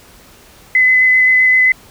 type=tone with vibrato; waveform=sine; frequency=2024 Hz; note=B6; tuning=42 cents sharp; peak=-7 dBFS; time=0.75-1.72 s; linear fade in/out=2 ms; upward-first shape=square; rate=7.7 Hz; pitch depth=9 cents each way; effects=pink hiss -43 dBFS RMS until 1.9 s